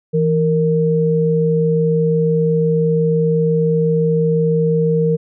sine tone pair together, 163.66 / 462.9 Hz, E3 / A#4, -12 / -12 cents, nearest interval octave + tritone, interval 1800 cents, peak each -15 dBFS, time 0.13-5.17 s, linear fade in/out 20 ms, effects none

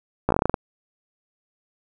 slowing click train, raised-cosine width 1 ms, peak -5 dBFS, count 10, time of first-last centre 0.29-0.542 s, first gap 15 ms, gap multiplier 1.15, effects none

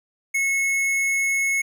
sine tone with tanh clipping, 2187 Hz, C#7, 24 cents flat, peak -21 dBFS, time 0.34-1.62 s, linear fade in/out 10 ms, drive 16 dB, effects none

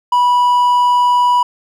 triangle tone, 980 Hz, B5, 14 cents flat, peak -7 dBFS, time 0.12-1.43 s, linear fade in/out 5 ms, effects none

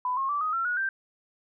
sine tone with pitch steps, 1000 / 1078 / 1162 / 1252.7 / 1350.3 / 1455.7 / 1569.2 Hz, B5 / C#6 / D6 / D#6 / E6 / F#6 / G6, +21 / -49 / -19 / +11 / +41 / -29 / +1 cents, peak -25 dBFS, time 0.05-0.89 s, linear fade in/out 2 ms, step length 120 ms, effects none

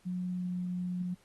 sine tone with pitch glide, 180.9 to 179.65 Hz, F#3 to F3, -39 to +49 cents, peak -32 dBFS, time 0.05-1.15 s, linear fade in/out 20 ms, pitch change -12 cents, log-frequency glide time 0.32-0.49 s, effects pink hiss -66 dBFS RMS until 1.24 s + AAC 32 kbps

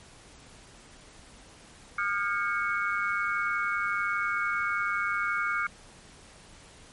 sine tone cluster, 1213 / 1408 / 1602 / 2210 Hz, D#6 / F6 / G6 / C#7, -44 / +14 / +37 / -6 cents, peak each -31 / -30 / -35 / -32 dBFS, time 1.98-5.67 s, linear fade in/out 5 ms, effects pink hiss -52 dBFS RMS until 6.92 s + MP3 48 kbps

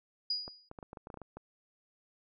sine tone with exponential decay, 4901 Hz, D#8, 27 cents flat, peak -28 dBFS, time 0.3-0.69 s, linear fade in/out 5 ms, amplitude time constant 84 ms
clicks, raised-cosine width 1 ms, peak -31 dBFS, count 12, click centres 0.479 / 0.714 / 0.788 / 0.828 / 0.931 / 0.972 / 1.071 / 1.102 / 1.142 / 1.173 / 1.217 / 1.37 s
effects none

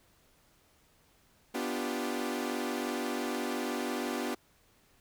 sawtooth chord, G dominant seventh, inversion first, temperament equal with one note detuned, 246.9 / 292.8 / 349.2 / 392 Hz, B3 / D4 / F4 / G4, 0 / -5 / 0 / 0 cents, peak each -32 / -34 / -35 / -35 dBFS, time 1.54-4.35 s, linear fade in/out 10 ms, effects pink hiss -66 dBFS RMS until 5 s

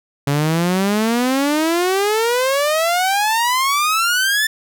sawtooth exponential sweep, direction up, 138.8 to 1779 Hz, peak -11 dBFS, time 0.27-4.47 s, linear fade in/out 5 ms, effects none

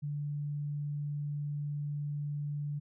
sine tone, 146.1 Hz, D3, 9 cents flat, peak -33 dBFS, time 0.02-2.8 s, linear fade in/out 20 ms, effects none

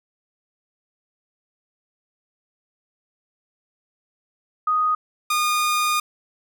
sine / sawtooth tone pair in turn, 1244.5 / 1221.7 Hz, D#6 / D#6, 0 / -32 cents, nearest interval unison, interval 32 cents, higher first, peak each -17 / -15 dBFS, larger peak second, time 4.67-4.95 / 5.3-6 s, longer second, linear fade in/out 5 ms, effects none

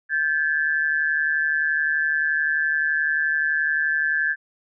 sine tone pair together, 1573.4 / 1725 Hz, G6 / A6, +6 / -35 cents, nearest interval major second, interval 159 cents, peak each -22 dBFS, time 0.09-4.36 s, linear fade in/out 50 ms, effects none

